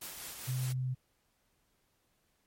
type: noise with tremolo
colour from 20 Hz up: white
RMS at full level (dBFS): -43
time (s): 0.01-0.73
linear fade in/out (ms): 10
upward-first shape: sine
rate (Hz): 5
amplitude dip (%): 30
type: tone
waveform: sine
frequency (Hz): 128.4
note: C3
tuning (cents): -32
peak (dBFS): -31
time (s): 0.47-0.95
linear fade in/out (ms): 20
effects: pink hiss -75 dBFS RMS until 2.46 s + MP3 64 kbps